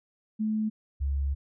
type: tone pair in turn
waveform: sine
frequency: 216.3 / 69.44 Hz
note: A3 / C#2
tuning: -29 / +4 cents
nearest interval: octave + minor sixth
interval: 1967 cents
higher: first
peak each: -25 dBFS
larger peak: neither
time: 0.39-0.7 / 1-1.35 s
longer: second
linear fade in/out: 20 ms
effects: none